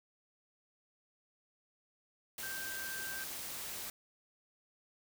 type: tone in noise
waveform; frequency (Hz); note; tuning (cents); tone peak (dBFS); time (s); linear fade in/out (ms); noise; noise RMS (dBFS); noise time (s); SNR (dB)
sine; 1568; G6; 0; -42; 2.43-3.24; 2; white; -43; 2.38-3.9; -2
effects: none

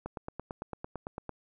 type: click train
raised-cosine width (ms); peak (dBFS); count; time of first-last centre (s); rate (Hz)
1; -23; 12; 0.06-1.293; 8.92
effects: none

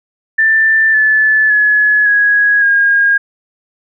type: tone with pitch steps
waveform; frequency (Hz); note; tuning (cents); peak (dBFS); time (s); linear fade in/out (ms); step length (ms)
sine; 1775 / 1736.5 / 1698.8 / 1661.9 / 1625.8; A6 / A6 / G#6 / G#6 / G#6; +15 / -23 / +39 / +1 / -37; -7; 0.38-3.18; 10; 560
effects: none

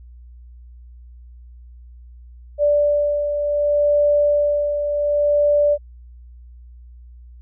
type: beating tone pair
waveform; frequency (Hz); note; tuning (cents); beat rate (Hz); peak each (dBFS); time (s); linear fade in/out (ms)
sine; 585 / 585.67; D5 / D5; -7 / -5; 0.67; -15 / -24; 2.58-5.78; 50
effects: added 60 Hz sine -39 dBFS peak until 7.41 s

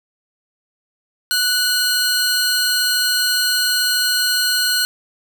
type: tone pair together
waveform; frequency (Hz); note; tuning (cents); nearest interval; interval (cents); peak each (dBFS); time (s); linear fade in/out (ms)
sawtooth; 1480 / 4193; F#6 / C8; 0 / +3; octave + tritone; 1803; -15 / -15; 1.31-4.85; 0
effects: none

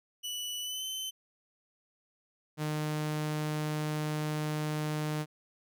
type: tone with pitch glide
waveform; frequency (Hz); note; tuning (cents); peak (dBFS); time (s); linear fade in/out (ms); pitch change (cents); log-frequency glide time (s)
sawtooth; 2960 to 3064; F#7 to G7; 0 to -40; -32; 0.23-1.11; 20; +60; 0.61-0.84
type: tone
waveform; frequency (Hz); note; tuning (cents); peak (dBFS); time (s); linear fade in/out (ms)
sawtooth; 152.4; D#3; -36; -27; 2.57-5.26; 50
effects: none

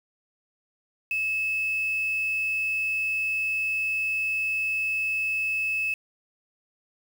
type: tone with quantisation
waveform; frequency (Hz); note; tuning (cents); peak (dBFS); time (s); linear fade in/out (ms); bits
sine; 2600; E7; -24; -24; 1.11-5.94; 2; 7
effects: none

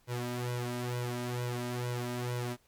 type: tone with flanger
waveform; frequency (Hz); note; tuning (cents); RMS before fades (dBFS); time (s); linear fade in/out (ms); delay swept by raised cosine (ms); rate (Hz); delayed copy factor
sawtooth; 122.3; B2; -16; -35; 0.07-2.57; 50; 2 to 3.2; 2.2; +0.85
effects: pink hiss -68 dBFS RMS until 2.67 s + MP3 96 kbps

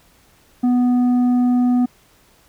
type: tone with tanh clipping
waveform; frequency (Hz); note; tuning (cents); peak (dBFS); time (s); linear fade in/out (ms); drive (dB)
sine; 246.9; B3; 0; -14; 0.63-1.86; 10; 6
effects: pink hiss -54 dBFS RMS until 2.48 s

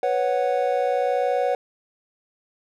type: chord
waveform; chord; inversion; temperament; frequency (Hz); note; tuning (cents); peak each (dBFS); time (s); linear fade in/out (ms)
triangle; B suspended second; none; equal; 493.9 / 554.4 / 740; B4 / C#5 / F#5; 0 / 0 / 0; -22; 0.03-1.55; 2
effects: none

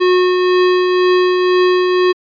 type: tone with tremolo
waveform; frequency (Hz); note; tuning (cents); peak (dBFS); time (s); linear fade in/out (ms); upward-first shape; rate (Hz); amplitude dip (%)
square; 364; F#4; -28; -9; 0-2.13; 20; triangle; 2; 35
effects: resampled to 11025 Hz

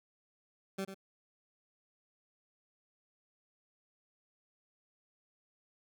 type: tone with echo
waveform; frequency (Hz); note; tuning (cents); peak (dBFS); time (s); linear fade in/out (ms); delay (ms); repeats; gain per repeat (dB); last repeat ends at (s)
20% pulse; 193.4; G3; -23; -30; 0.78-0.85; 10; 95; 1; -9; 0.945
effects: none

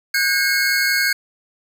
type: tone cluster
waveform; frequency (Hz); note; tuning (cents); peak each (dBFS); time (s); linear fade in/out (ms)
square; 1478 / 1609 / 2176 / 4389; F#6 / G6 / C#7 / C#8; -2 / +45 / -33 / -18; -26 / -20 / -22 / -23; 0.14-1.13; 5
effects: none

